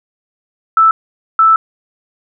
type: tone bursts at uneven times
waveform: sine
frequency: 1318.5 Hz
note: E6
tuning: in tune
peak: -5 dBFS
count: 2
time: 0.77-0.91 / 1.39-1.56 s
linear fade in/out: 2 ms
effects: none